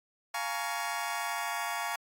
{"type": "chord", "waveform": "25% pulse", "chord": "Bb minor seventh", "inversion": "second", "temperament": "just", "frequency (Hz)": [699.2, 839.1, 932.3, 1118.8], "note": ["F5", "Ab5", "Bb5", "Db6"], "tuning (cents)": [2, 18, 0, 16], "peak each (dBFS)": -34, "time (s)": [0.34, 1.96], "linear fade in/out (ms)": 5, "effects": ["AAC 48 kbps"]}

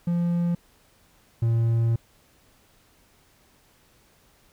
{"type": "tone pair in turn", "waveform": "triangle", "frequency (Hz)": [172.6, 115.2], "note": ["F3", "A#2"], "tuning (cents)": [-20, -20], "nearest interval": "perfect fifth", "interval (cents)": 700, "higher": "first", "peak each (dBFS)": [-19, -17], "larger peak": "second", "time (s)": [[0.07, 0.55], [1.42, 1.96]], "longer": "second", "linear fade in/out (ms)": 5, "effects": ["pink hiss -60 dBFS RMS until 4.52 s"]}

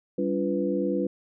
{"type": "tone cluster", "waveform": "sine", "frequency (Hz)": [195.2, 284.5, 345.4, 496.5], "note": ["G3", "C#4", "F4", "B4"], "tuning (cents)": [-7, 45, -19, 9], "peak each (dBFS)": -29, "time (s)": [0.18, 1.07], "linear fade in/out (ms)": 5, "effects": []}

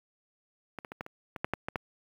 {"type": "clicks", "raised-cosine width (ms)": 0.5, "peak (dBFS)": [-23, -26, -25, -20, -27, -22, -13, -14, -18, -15], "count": 10, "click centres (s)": [0.787, 0.848, 0.919, 1.009, 1.064, 1.362, 1.445, 1.536, 1.685, 1.758], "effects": ["high-pass 60 Hz 12 dB/octave", "8-bit"]}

